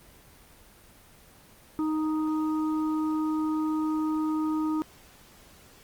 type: harmonic tone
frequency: 311.1 Hz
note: D#4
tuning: in tune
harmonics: 1 / 3 / 4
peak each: -25 / -38 / -38 dBFS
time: 1.79-4.82 s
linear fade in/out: 0 ms
effects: pink hiss -54 dBFS RMS until 5.83 s + Opus 24 kbps